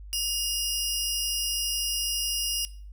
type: tone pair together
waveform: 20% pulse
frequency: 2834 / 5050 Hz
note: F7 / D#8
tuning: +25 / +25 cents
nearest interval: minor seventh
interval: 1000 cents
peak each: -25 dBFS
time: 0.13-2.65 s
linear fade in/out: 0 ms
effects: noise-tail reverb RT60 0.4 s tail -18 dB re dry + added 50 Hz sine -40 dBFS peak until 2.92 s